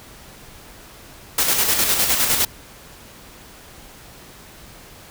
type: noise with tremolo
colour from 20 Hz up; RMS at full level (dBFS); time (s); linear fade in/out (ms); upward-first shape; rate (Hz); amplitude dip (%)
white; -17; 1.38-2.45; 5; square; 9.8; 40
effects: pink hiss -43 dBFS RMS until 5.1 s